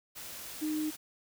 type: tone in noise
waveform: sine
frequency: 307.5 Hz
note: D#4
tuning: 20 cents flat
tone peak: -30 dBFS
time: 0.61-0.91 s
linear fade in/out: 20 ms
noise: white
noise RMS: -44 dBFS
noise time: 0.15-0.97 s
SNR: +11 dB
effects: none